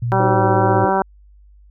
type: tone with pitch glide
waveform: sine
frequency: 119.3 to 109.4 Hz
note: A#2 to A2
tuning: +41 to -9 cents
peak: -18 dBFS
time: 0.02-0.85 s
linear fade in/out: 5 ms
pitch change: -150 cents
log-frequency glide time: 0.26-0.44 s
type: harmonic tone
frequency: 192.7 Hz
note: G3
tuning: 29 cents flat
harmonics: 1 / 2 / 3 / 4 / 5 / 6 / 7 / 8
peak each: -24 / -21 / -23 / -19 / -20 / -29 / -26 / -29 dBFS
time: 0.12-1.02 s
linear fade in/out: 0 ms
type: chord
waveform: sine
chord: C diminished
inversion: first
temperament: equal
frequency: 311.1 / 370 / 523.3 Hz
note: Eb4 / Gb4 / C5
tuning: 0 / 0 / 0 cents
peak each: -24 dBFS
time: 0.19-0.9 s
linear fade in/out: 10 ms
effects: added 50 Hz sine -44 dBFS peak until 1.7 s